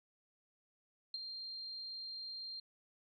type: tone with ADSR envelope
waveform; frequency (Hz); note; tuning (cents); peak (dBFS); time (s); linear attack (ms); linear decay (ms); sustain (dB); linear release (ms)
sine; 4186; C8; 0; -36; 1.14-2.6; 3; 24; -7; 6
effects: none